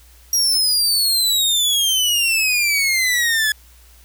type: exponential sweep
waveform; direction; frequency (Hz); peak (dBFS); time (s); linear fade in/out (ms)
sawtooth; down; 5700 to 1700; -12; 0.33-3.52; 2
effects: added 60 Hz sine -46 dBFS peak until 4.04 s + white hiss -51 dBFS RMS until 4.04 s